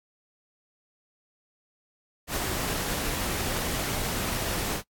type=noise with ADSR envelope; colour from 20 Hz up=pink; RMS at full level=-28 dBFS; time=2.27-4.83 s; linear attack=75 ms; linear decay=53 ms; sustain=-2 dB; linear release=76 ms; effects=noise-tail reverb RT60 0.1 s tail -23 dB re dry + AAC 64 kbps